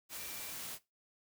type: tone in noise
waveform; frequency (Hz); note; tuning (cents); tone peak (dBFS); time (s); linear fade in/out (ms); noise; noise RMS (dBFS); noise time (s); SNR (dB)
sine; 2349; D7; 0; -55; 0.16-0.53; 50; white; -44; 0.09-0.79; -14
effects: noise-tail reverb RT60 0.2 s tail -17 dB re dry